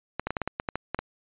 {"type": "clicks", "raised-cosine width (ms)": 0.5, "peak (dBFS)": -13, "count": 11, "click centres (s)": [0.196, 0.27, 0.306, 0.368, 0.417, 0.476, 0.599, 0.688, 0.756, 0.946, 0.99], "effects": ["resampled to 8000 Hz"]}